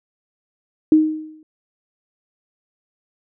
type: tone with exponential decay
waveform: sine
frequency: 311.4 Hz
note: D#4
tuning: 2 cents sharp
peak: -6 dBFS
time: 0.92-1.43 s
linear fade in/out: 2 ms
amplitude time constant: 110 ms
effects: none